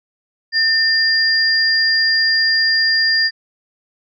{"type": "tone pair together", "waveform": "sine", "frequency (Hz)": [1800, 4805], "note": ["A6", "D8"], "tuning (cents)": [39, 39], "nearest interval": "octave + perfect fourth", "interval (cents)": 1700, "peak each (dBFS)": -15, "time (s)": [0.52, 3.31], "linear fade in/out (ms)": 50, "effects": []}